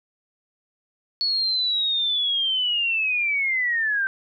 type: linear sweep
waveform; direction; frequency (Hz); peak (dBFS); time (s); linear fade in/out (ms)
sine; down; 4413 to 1544; -20; 1.21-4.07; 0
effects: none